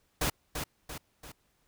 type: noise with echo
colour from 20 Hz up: pink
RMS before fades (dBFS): -29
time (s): 0.21-0.3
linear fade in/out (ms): 5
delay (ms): 340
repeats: 3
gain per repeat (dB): -6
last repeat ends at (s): 1.32
effects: pink hiss -72 dBFS RMS until 1.67 s